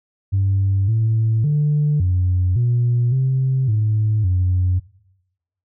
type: tone with pitch steps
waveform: sine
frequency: 97.5 / 111.5 / 148.5 / 90.9 / 120.5 / 131.7 / 107.6 / 91.1 Hz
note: G2 / A2 / D3 / F#2 / B2 / C3 / A2 / F#2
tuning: -9 / +23 / +20 / -30 / -42 / +12 / -38 / -26 cents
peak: -13 dBFS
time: 0.32-4.8 s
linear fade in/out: 20 ms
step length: 560 ms
effects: noise-tail reverb RT60 0.9 s tail -20 dB re dry + tanh soft clip ceiling -11 dBFS